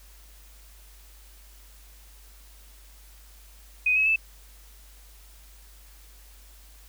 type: tone with pitch steps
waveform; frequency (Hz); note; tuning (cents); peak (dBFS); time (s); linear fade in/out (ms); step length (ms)
sine; 2500 / 2564 / 2630; D#7 / E7 / E7; +8 / -49 / -5; -19; 3.86-4.16; 5; 100
effects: added 50 Hz sine -49 dBFS peak until 6.88 s + white hiss -55 dBFS RMS until 6.88 s